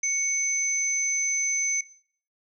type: tone pair together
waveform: sine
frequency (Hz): 2217 / 6134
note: C#7 / G8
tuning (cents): 0 / -38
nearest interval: octave + tritone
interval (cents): 1762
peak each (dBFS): -29 / -24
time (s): 0.03-1.81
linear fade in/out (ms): 5
effects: noise-tail reverb RT60 0.5 s tail -18 dB re dry